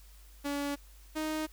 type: tone pair in turn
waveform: sawtooth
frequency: 284.9 / 311 Hz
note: C#4 / D#4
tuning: +48 / -1 cents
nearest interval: major second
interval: 151 cents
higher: second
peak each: -28 dBFS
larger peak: neither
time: 0.44-0.76 / 1.15-1.47 s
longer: neither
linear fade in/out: 20 ms
effects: added 50 Hz sine -52 dBFS peak until 1.52 s + white hiss -61 dBFS RMS until 1.52 s